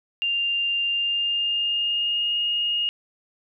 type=tone with pitch glide; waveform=sine; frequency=2794 to 2854 Hz; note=F7 to F7; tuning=0 to +37 cents; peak=-21 dBFS; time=0.22-2.89 s; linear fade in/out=0 ms; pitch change=+37 cents; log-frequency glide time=0.87-2.37 s; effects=none